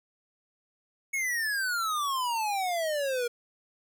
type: exponential sweep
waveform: square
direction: down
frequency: 2217 to 470 Hz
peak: -28 dBFS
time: 1.13-3.28 s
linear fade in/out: 10 ms
effects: none